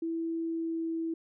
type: tone with pitch glide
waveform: sine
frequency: 329.6 to 327.7 Hz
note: E4 to E4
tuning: 0 to -10 cents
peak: -30 dBFS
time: 0.02-1.14 s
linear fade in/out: 5 ms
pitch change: -10 cents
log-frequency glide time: 0.4-0.9 s
effects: none

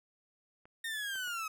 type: clicks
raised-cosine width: 0.5 ms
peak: -42 / -39 / -48 / -41 dBFS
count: 4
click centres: 0.655 / 1.156 / 1.203 / 1.276 s
type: linear sweep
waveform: 30% pulse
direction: down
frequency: 1846 to 1263 Hz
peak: -33 dBFS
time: 0.84-1.48 s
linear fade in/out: 5 ms
effects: none

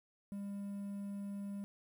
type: tone with quantisation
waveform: triangle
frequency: 200.5 Hz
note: G3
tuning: 39 cents sharp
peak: -38 dBFS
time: 0.32-1.64 s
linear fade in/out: 0 ms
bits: 11
effects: none

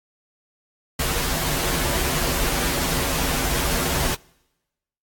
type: noise with comb filter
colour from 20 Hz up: pink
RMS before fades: -23 dBFS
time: 0.99-4.15 s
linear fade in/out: 5 ms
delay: 9.7 ms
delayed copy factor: -0.8
effects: noise-tail reverb RT60 1.0 s tail -26 dB re dry + AAC 64 kbps

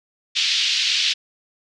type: band-pass noise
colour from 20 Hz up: pink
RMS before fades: -20 dBFS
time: 0.35-1.14 s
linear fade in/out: 20 ms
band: 2800 to 4900 Hz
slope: 24 dB/octave
effects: low-pass 8000 Hz 12 dB/octave

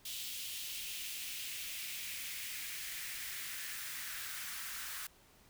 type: noise with high-pass filter sweep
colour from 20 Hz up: white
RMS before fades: -43 dBFS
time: 0.05-5.07 s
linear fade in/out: 5 ms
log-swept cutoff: 3200 to 1400 Hz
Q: 2.4
effects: pink hiss -64 dBFS RMS until 5.49 s

